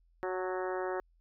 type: harmonic tone with a mistuned harmonic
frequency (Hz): 185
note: F#3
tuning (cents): 0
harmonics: 2 / 3 / 4 / 5 / 6 / 7 / 8 / 9 / 10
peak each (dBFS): -35 / -39 / -41 / -43 / -45 / -46 / -47 / -48 / -49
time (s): 0.23-1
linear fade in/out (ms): 0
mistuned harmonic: 5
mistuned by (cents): -29
effects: added 42 Hz sine -64 dBFS peak until 1.2 s